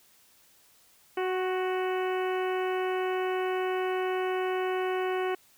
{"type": "harmonic tone with a mistuned harmonic", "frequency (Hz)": 371.5, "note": "F#4", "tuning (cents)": 7, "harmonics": [1, 2, 3, 4, 5, 6, 7, 8], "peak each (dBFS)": [-28, -34, -38, -40, -42, -44, -45, -46], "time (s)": [1.17, 5.35], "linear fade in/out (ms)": 5, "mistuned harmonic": 3, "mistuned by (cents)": -23, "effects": ["white hiss -61 dBFS RMS until 5.57 s"]}